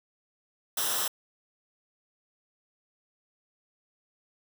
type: noise with comb filter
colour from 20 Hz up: white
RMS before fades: -29 dBFS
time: 0.77-1.08 s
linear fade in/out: 5 ms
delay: 0.44 ms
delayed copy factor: -0.7
effects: none